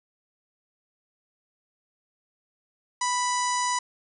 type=harmonic tone; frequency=988 Hz; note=B5; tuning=in tune; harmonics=1 / 2 / 3 / 4 / 5 / 6 / 7 / 8 / 9; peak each=-25 / -33 / -41 / -38 / -37 / -35 / -34 / -45 / -38 dBFS; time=3.01-3.79 s; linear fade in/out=5 ms; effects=none